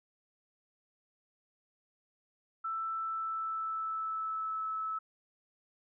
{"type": "tone with pitch glide", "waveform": "sine", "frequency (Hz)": [1326, 1303.2], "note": ["E6", "E6"], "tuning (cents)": [10, -20], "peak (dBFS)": -33, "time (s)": [2.64, 4.99], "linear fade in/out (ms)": 10, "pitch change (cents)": -30, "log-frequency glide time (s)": [2.93, 4.67], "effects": []}